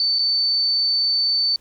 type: tone with dropouts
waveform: sine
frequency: 4532 Hz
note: C#8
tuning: 37 cents sharp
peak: -16 dBFS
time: 0-1.56 s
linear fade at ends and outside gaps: 1 ms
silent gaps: 0.187-0.192 s
effects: pink hiss -57 dBFS RMS until 1.6 s + MP3 96 kbps